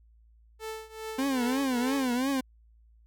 sawtooth tone with tremolo, 440 Hz, A4, in tune, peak -30 dBFS, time 0.59-2.17 s, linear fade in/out 50 ms, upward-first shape triangle, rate 2.5 Hz, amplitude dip 90%
40% pulse tone with vibrato, 258.5 Hz, C4, 21 cents flat, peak -25 dBFS, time 1.18-2.41 s, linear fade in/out 10 ms, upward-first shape triangle, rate 2.9 Hz, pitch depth 150 cents each way
effects added 56 Hz sine -56 dBFS peak until 3.06 s

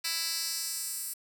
10% pulse tone with high-pass filter sweep, 330 Hz, E4, 2 cents sharp, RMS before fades -34 dBFS, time 0.04-1.14 s, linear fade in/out 10 ms, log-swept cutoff 3500 to 10000 Hz, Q 1.4, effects 9-bit

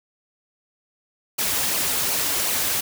white noise with flanger, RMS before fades -23 dBFS, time 1.38-2.81 s, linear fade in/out 10 ms, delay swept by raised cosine 0.54 to 5.44 ms, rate 2.7 Hz, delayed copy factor -0.5, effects none

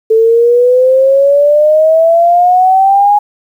sine exponential sweep, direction up, 440 to 833 Hz, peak -4 dBFS, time 0.1-3.19 s, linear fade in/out 10 ms, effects 7-bit

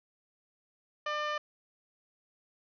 harmonic tone, 599 Hz, D5, 34 cents sharp, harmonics 1 / 2 / 3 / 4 / 5 / 6 / 7 / 8 / 9 / 10, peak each -37 / -34 / -38 / -45 / -43 / -53 / -53 / -55 / -58 / -57 dBFS, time 1.06-1.38 s, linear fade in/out 5 ms, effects none

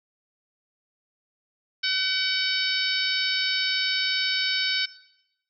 harmonic tone, 757 Hz, F#5, 39 cents sharp, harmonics 2 / 3 / 4 / 5 / 6 / 7, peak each -30 / -30 / -30 / -30 / -30 / -30 dBFS, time 1.83-4.86 s, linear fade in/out 10 ms, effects noise-tail reverb RT60 0.9 s tail -18 dB re dry

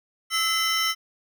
square tone cluster, 1310 / 2045 / 3057 / 5410 Hz, E6 / C7 / G7 / E8, -11 / -40 / -44 / +44 cents, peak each -28 dBFS, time 0.3-0.95 s, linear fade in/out 50 ms, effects none

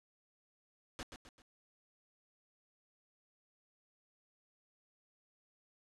pink noise with echo, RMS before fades -43 dBFS, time 0.99-1.03 s, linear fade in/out 0 ms, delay 130 ms, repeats 3, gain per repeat -7 dB, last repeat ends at 1.42 s, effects low-pass 7000 Hz 12 dB/octave

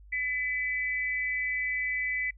sine tone pair together, 2000 / 2300 Hz, B6 / D7, +21 / -37 cents, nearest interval major second, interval 242 cents, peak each -29 / -34 dBFS, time 0.12-2.31 s, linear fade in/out 10 ms, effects noise-tail reverb RT60 0.1 s tail -26 dB re dry + added 50 Hz sine -49 dBFS peak until 2.37 s

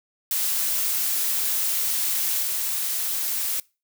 blue noise with level steps, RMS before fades -24 / -26 dBFS, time 0.31-3.6 s, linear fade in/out 2 ms, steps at 2.42 s, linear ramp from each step 10 ms, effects noise-tail reverb RT60 0.3 s tail -24 dB re dry

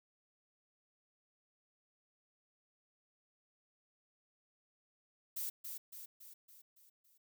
violet noise with echo, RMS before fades -40 dBFS, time 5.36-5.5 s, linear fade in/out 10 ms, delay 280 ms, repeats 6, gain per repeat -5 dB, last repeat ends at 7.18 s, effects none

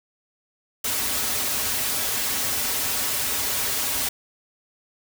white noise with comb filter, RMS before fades -25 dBFS, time 0.84-4.09 s, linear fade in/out 5 ms, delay 5.8 ms, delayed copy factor -0.95, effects none

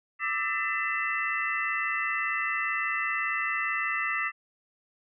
sine tone cluster, 1175 / 1313 / 1787 / 2012 / 2665 Hz, D6 / E6 / A6 / B6 / E7, +1 / -7 / +26 / +32 / +18 cents, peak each -35 / -35 / -33 / -30 / -35 dBFS, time 0.19-4.32 s, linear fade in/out 50 ms, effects none

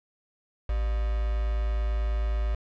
sine tone with quantisation, 54.6 Hz, A1, 13 cents flat, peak -24 dBFS, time 0.69-2.55 s, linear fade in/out 5 ms, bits 6, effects low-pass 3000 Hz 12 dB/octave

